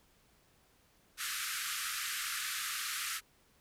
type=band-pass noise; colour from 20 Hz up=pink; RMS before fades=-38 dBFS; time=1.17-3.21 s; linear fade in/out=50 ms; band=1200 to 14000 Hz; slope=96 dB/octave; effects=pink hiss -68 dBFS RMS until 3.6 s